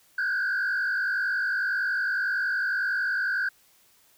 sine tone with frequency modulation, 1546 Hz, G6, 24 cents flat, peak -22 dBFS, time 0.18-3.49 s, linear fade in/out 5 ms, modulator 50.9 Hz, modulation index 1.6, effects tanh soft clip ceiling -22 dBFS + white hiss -61 dBFS RMS until 4.17 s

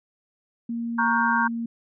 sine tone with pitch glide, 233.1 to 231.8 Hz, A#3 to A#3, 0 to -10 cents, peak -26 dBFS, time 0.69-1.66 s, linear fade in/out 5 ms, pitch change -10 cents, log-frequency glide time 1.01-1.51 s
sine chord, G half-diminished seventh, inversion first, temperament equal with one note detuned, 932.3 / 1108.7 / 1430.4 / 1568 Hz, Bb5 / Db6 / F6 / G6, 0 / 0 / +41 / 0 cents, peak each -23 / -27 / -28 / -24 dBFS, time 0.98-1.48 s, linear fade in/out 10 ms
effects none

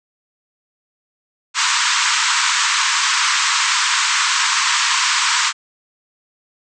pink band-pass noise, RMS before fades -17 dBFS, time 1.54-5.53 s, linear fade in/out 50 ms, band 940 to 8100 Hz, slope 96 dB/octave, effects none

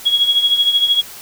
sine tone with tremolo, 3322 Hz, G#7, in tune, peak -8 dBFS, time 0.05-1.02 s, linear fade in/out 20 ms, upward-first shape triangle, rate 13 Hz, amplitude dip 75%, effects white hiss -35 dBFS RMS until 1.21 s

